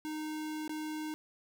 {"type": "tone with dropouts", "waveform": "square", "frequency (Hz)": 308.6, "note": "D#4", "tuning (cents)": -14, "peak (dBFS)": -37, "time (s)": [0.05, 1.14], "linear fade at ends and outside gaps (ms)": 0, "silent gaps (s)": [0.678, 0.694], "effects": []}